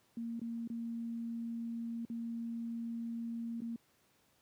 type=tone with dropouts; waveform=sine; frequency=231.6 Hz; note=A#3; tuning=11 cents flat; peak=-37 dBFS; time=0.17-3.76 s; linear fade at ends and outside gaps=2 ms; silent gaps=0.395-0.415 / 0.675-0.7 / 2.051-2.099 / 3.605-3.618 s; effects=pink hiss -71 dBFS RMS until 4.41 s + high-pass 100 Hz 12 dB/octave